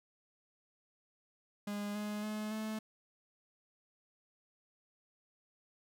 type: tone with pitch steps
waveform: 45% pulse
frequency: 205.3 / 209.3 / 213.3 / 217.4 Hz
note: G#3 / G#3 / G#3 / A3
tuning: -20 / +14 / +46 / -21 cents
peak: -37 dBFS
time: 1.67-2.79 s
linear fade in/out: 5 ms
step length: 280 ms
effects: none